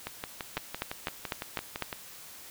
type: two click trains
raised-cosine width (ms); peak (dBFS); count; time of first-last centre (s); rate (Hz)
0.3; -18 / -14; 12 / 6; 0.07-1.928 / 0.57-1.823; 5.92 / 3.99
effects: white hiss -48 dBFS RMS until 2.5 s